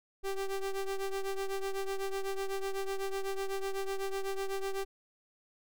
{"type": "ring-modulated tone", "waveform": "square", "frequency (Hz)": 196, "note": "G3", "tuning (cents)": 0, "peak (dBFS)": -30, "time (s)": [0.23, 4.85], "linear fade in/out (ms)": 20, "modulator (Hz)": 192, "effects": []}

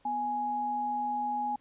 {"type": "tone pair together", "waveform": "sine", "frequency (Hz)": [247.7, 833.2], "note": ["B3", "G#5"], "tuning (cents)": [5, 5], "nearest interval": "octave + major sixth", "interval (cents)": 2100, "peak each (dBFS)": [-40, -29], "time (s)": [0.05, 1.56], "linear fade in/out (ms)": 5, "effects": ["pink hiss -66 dBFS RMS until 1.6 s", "resampled to 8000 Hz"]}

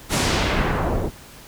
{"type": "noise with low-pass filter sweep", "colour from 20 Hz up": "pink", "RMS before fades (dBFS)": -21, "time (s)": [0.09, 1.11], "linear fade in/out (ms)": 50, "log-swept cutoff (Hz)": [12000, 450], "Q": 0.93, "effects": ["pink hiss -43 dBFS RMS until 1.47 s"]}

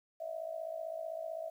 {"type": "tone with amplitude modulation", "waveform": "sine", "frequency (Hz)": 650, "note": "E5", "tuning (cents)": -24, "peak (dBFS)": -34, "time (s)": [0.2, 1.5], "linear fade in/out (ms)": 10, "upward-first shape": "sine", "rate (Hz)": 55.7, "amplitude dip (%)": 80, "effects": ["11-bit"]}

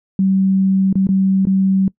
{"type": "tone with dropouts", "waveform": "sine", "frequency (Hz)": 191.8, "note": "G3", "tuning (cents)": -37, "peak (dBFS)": -11, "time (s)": [0.19, 1.88], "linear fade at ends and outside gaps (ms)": 2, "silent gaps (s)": [[0.928, 0.955], [1.07, 1.089], [1.453, 1.47]], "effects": ["noise-tail reverb RT60 0.1 s tail -23 dB re dry"]}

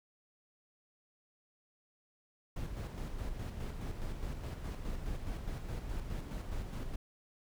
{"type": "noise with tremolo", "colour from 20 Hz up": "brown", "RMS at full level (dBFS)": -38, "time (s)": [2.56, 6.96], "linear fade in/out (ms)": 5, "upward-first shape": "square", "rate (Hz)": 4.8, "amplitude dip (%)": 40, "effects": []}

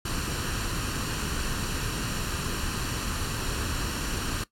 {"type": "noise with comb filter", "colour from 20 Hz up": "pink", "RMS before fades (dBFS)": -30, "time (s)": [0.05, 4.44], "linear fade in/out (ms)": 5, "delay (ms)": 0.7, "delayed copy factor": 0.55, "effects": ["noise-tail reverb RT60 0.1 s tail -17 dB re dry", "low-pass 11000 Hz 12 dB/octave"]}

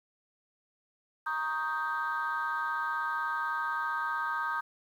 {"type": "chord", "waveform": "sine", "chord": "Eb dominant seventh", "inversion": "second", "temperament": "equal", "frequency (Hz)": [932.3, 1108.7, 1244.5, 1568], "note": ["Bb5", "Db6", "Eb6", "G6"], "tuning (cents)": [0, 0, 0, 0], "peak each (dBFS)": [-35, -39, -33, -33], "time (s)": [1.26, 4.61], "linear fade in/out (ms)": 10, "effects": ["tanh soft clip ceiling -23 dBFS", "10-bit"]}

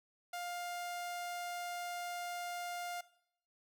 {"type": "tone", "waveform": "sawtooth", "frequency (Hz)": 704, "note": "F5", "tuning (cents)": 14, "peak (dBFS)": -36, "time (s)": [0.33, 3.01], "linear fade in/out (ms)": 5, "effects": ["noise-tail reverb RT60 0.7 s tail -19 dB re dry"]}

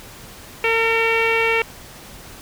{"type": "tone with low-pass filter", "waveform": "sawtooth", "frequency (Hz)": 454.4, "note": "A#4", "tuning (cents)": -44, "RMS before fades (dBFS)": -18, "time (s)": [0.64, 1.62], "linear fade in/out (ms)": 2, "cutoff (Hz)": 2500, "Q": 9.2, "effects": ["pink hiss -40 dBFS RMS until 2.41 s"]}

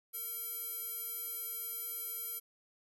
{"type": "tone with band-pass filter", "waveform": "square", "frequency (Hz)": 455.5, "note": "A#4", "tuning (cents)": -40, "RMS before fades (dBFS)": -41, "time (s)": [0.13, 2.4], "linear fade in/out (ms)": 20, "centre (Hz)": 12000, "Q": 8.3, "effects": []}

